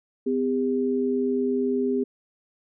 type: tone pair together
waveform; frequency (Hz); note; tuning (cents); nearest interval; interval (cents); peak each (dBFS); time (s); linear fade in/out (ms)
sine; 254.2 / 402.7; C4 / G4; -50 / +47; minor sixth; 797; -24; 0.26-2.04; 10
effects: none